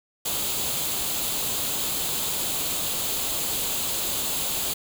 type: noise with comb filter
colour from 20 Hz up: white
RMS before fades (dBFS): -27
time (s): 0.25-4.74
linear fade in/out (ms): 10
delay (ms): 0.27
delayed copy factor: +0.55
effects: none